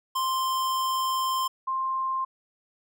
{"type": "tone pair in turn", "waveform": ["square", "sine"], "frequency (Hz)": [1046.5, 1053.8], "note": ["C6", "C6"], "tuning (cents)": [0, 12], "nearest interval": "unison", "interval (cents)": 12, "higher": "second", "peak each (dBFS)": -25, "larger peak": "neither", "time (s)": [[0.15, 1.48], [1.67, 2.25]], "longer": "first", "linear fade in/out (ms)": 10, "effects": []}